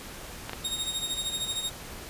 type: clicks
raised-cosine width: 0.3 ms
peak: -17 dBFS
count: 2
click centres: 0.495 / 0.533 s
type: tone with tremolo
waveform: sawtooth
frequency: 3729 Hz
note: A#7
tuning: in tune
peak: -24 dBFS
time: 0.64-1.7 s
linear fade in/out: 10 ms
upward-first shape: sine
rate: 13 Hz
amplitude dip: 65%
effects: pink hiss -42 dBFS RMS until 2.09 s + resampled to 32000 Hz